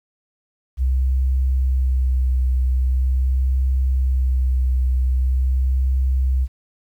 sine tone with vibrato, 64.4 Hz, C2, 27 cents flat, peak -15 dBFS, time 0.77-6.48 s, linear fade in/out 50 ms, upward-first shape sine, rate 0.43 Hz, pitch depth 22 cents each way, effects 9-bit

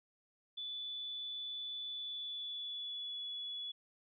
sine tone with pitch glide, 3474 to 3404 Hz, A7 to G#7, -23 to +42 cents, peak -40 dBFS, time 0.57-3.72 s, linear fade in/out 10 ms, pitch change -35 cents, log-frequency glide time 1.89-3.23 s, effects none

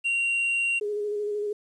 triangle tone, 2758 Hz, F7, 22 cents flat, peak -21 dBFS, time 0.04-0.8 s, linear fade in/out 20 ms
sine tone with vibrato, 415.7 Hz, G#4, 2 cents sharp, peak -26 dBFS, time 0.81-1.53 s, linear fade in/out 5 ms, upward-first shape square, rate 13 Hz, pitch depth 20 cents each way
effects resampled to 24000 Hz + 10-bit

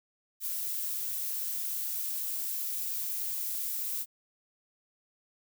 violet noise, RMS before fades -34 dBFS, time 0.4-4.06 s, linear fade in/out 50 ms, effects none

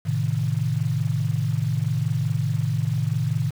sine chord, A diminished, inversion none, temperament equal, 110 / 130.81 / 155.56 Hz, A2 / C3 / Eb3, 0 / 0 / 0 cents, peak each -25 dBFS, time 0.05-3.51 s, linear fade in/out 20 ms, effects 7-bit

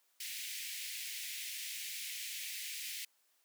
pink high-pass noise, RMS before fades -43 dBFS, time 0.2-3.05 s, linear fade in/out 5 ms, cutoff 2000 Hz, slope 48 dB/octave, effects white hiss -74 dBFS RMS until 3.44 s + high-pass 400 Hz 12 dB/octave

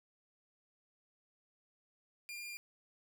sawtooth tone, 2402 Hz, D7, 38 cents sharp, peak -40 dBFS, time 2.29-2.57 s, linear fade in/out 0 ms, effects none

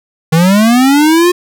square linear sweep, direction up, 155.6 to 361.3 Hz, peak -6 dBFS, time 0.32-1.32 s, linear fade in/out 10 ms, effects none

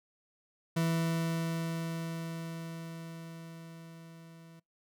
40% pulse tone with level ramp, 164.81 Hz, E3, in tune, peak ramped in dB -26 to -51 dBFS, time 0.76-4.6 s, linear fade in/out 10 ms, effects noise-tail reverb RT60 0.2 s tail -26 dB re dry

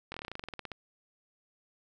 slowing click train, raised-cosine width 0.3 ms, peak -23 dBFS, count 16, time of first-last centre 0.12-0.717 s, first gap 22 ms, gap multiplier 1.08, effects none

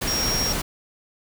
sine tone in noise, 5590 Hz, F8, 1 cent sharp, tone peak -23 dBFS, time 0.07-0.53 s, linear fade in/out 10 ms, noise pink, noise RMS -26 dBFS, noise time 0.01-0.62 s, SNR 0 dB, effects none

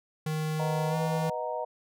square tone with pitch glide, 155.56 to 161.7 Hz, D#3 to E3, 0 to -33 cents, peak -29 dBFS, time 0.26-1.3 s, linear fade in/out 5 ms, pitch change +67 cents, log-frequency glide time 0.89-0.95 s
sine chord, B major seventh, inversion none, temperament equal, 493.9 / 622.3 / 740 / 932.3 Hz, B4 / D#5 / F#5 / A#5, 0 / 0 / 0 / 0 cents, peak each -36 / -34 / -38 / -35 dBFS, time 0.59-1.65 s, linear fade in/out 10 ms
effects none

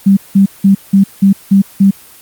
sine tone bursts, 196 Hz, G3, in tune, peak -3 dBFS, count 7, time 0.06-1.91 s, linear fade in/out 10 ms, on 110 ms, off 180 ms, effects white hiss -38 dBFS RMS until 2.21 s + Opus 24 kbps

